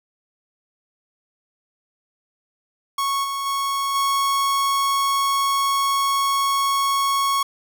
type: tone with level steps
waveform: 45% pulse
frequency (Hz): 1104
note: C#6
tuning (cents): -7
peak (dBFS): -20 / -24 / -21 / -18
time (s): 2.98-7.43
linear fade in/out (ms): 5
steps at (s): 3.23 / 3.45 / 3.94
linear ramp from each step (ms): 20
effects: none